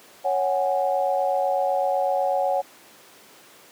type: chord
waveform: sine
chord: C# suspended fourth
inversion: none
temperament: equal with one note detuned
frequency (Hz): 554.4 / 742.6 / 830.6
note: C#5 / F#5 / G#5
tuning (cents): 0 / +6 / 0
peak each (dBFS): -23 / -23 / -28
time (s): 0.24-2.62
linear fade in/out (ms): 20
effects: pink hiss -49 dBFS RMS until 3.71 s + high-pass 300 Hz 12 dB/octave